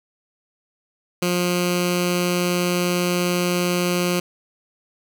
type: tone with notch filter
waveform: 10% pulse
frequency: 177.3 Hz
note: F3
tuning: 26 cents sharp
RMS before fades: -21 dBFS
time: 1.22-4.2 s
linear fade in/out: 5 ms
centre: 810 Hz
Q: 0.98
effects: none